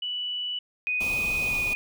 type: tone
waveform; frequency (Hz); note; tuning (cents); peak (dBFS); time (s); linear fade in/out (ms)
sine; 2960; F#7; 0; -28; 0.02-0.59; 5
type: tone with pitch glide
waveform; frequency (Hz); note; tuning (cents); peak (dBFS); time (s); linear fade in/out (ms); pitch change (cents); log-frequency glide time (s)
sine; 2489 to 2469; D#7 to D#7; 0 to -14; -24; 0.87-1.75; 0; -14; 1.44-1.52
type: band-stop noise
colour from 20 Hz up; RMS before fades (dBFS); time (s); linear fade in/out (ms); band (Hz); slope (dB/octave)
pink; -36; 1-1.74; 10; 1300 to 2200; 96
effects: none